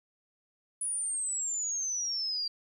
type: exponential sweep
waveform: sine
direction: down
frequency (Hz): 9956 to 4699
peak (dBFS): -30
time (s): 0.81-2.48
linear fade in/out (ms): 5
effects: 11-bit